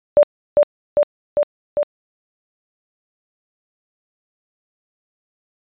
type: tone with echo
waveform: sine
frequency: 587.3 Hz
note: D5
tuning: in tune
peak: -6 dBFS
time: 0.17-0.23 s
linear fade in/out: 0 ms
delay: 400 ms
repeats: 4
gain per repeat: -2 dB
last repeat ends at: 1.83 s
effects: resampled to 8000 Hz